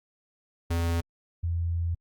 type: tone pair in turn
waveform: square / sine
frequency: 84.4 / 84.75 Hz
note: E2 / E2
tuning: +41 / +49 cents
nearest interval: unison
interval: 8 cents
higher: second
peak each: -25 dBFS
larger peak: neither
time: 0.7-1.01 / 1.43-1.95 s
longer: second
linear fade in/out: 10 ms
effects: Opus 48 kbps